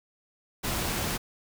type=noise; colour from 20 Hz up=pink; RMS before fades=-30 dBFS; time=0.63-1.18 s; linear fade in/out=20 ms; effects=none